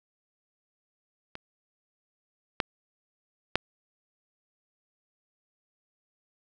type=clicks; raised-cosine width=0.3 ms; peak=-23 / -8 / -6 dBFS; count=3; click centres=1.354 / 2.602 / 3.556 s; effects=none